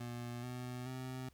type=tone with pitch steps; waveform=25% pulse; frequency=120.4 / 124.65 / 129.04 Hz; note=B2 / B2 / C3; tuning=-44 / +16 / -24 cents; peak=-38 dBFS; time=0-1.29 s; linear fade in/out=5 ms; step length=430 ms; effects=added 71 Hz sine -67 dBFS peak until 1.33 s + pink hiss -71 dBFS RMS until 1.33 s